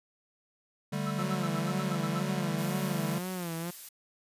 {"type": "chord", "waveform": "square", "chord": "D suspended fourth", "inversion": "none", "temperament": "equal", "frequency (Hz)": [146.83, 196, 220], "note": ["D3", "G3", "A3"], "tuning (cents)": [0, 0, 0], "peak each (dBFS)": [-35, -35, -39], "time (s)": [0.92, 3.19], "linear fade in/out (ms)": 10}
{"type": "tone bursts", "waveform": "triangle", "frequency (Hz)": 1318.5, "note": "E6", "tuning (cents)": 0, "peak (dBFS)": -34, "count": 10, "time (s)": [1.06, 2.202], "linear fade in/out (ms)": 10, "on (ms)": 53, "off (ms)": 68}
{"type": "tone with vibrato", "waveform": "sawtooth", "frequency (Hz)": 174.61, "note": "F3", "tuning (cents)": 0, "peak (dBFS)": -30, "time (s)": [1.18, 3.71], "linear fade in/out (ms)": 10, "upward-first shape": "sine", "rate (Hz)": 2, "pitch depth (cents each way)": 110}
{"type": "noise", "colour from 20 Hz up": "blue", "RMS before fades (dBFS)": -44, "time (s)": [2.58, 3.89], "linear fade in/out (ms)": 5}
{"effects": ["resampled to 32000 Hz"]}